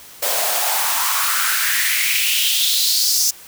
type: noise with high-pass filter sweep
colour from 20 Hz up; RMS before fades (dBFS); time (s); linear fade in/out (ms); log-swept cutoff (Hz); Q
white; -18; 0.22-3.31; 10; 540 to 5800; 4.1
effects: white hiss -41 dBFS RMS until 3.47 s